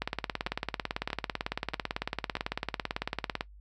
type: two click trains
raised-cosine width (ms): 0.3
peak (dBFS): -18 / -14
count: 4 / 62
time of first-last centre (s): 0.47-2.369 / 0.02-3.409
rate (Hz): 1.58 / 18
effects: noise-tail reverb RT60 0.1 s tail -19 dB re dry + added 50 Hz sine -49 dBFS peak until 3.6 s